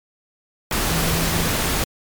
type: tone in noise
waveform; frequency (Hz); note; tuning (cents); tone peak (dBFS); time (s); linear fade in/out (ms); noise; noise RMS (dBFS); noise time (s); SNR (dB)
sine; 164.81; E3; 0; -24; 0.9-1.48; 2; pink; -21; 0.71-1.84; -6
effects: MP3 96 kbps